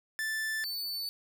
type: tone pair in turn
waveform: 45% pulse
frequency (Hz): 1760 / 4502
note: A6 / C#8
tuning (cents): 0 / +26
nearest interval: octave + major third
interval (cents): 1626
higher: second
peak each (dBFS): -31 / -33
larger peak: first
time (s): 0.19-0.64 / 0.64-1.09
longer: neither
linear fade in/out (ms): 0
effects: 12-bit